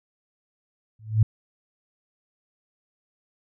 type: tone with exponential growth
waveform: sine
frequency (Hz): 109.1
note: A2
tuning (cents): -14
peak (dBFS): -11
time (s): 0.99-1.23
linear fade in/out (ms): 5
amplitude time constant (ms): 51
effects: none